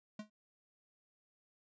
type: tone with exponential decay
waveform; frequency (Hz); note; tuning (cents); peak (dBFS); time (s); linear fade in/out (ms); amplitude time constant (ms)
square; 212.3; G#3; +38; -40; 0.19-0.3; 5; 23
effects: resampled to 16000 Hz